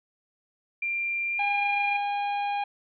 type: tone with pitch glide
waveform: sine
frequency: 2379 to 2412 Hz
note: D7 to D7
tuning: +22 to +46 cents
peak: -26 dBFS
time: 0.82-1.97 s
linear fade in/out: 5 ms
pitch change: +24 cents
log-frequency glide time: 1.28-1.48 s
type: harmonic tone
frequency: 813 Hz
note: G#5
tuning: 37 cents flat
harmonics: 1 / 2 / 3 / 4 / 5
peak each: -26 / -43 / -36 / -45 / -51 dBFS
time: 1.39-2.64 s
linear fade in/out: 5 ms
effects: none